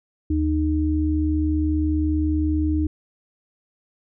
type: tone pair together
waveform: sine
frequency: 77.5 / 307.6 Hz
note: D#2 / D#4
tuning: -6 / -20 cents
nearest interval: 2 octaves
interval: 2386 cents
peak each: -21 dBFS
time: 0.3-2.87 s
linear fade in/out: 5 ms
effects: none